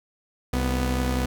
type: tone pair together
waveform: sawtooth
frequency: 64.7 / 247.2 Hz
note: C2 / B3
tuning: -19 / +2 cents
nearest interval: octave + major seventh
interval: 2321 cents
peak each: -20 / -23 dBFS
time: 0.53-1.26 s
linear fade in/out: 5 ms
effects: none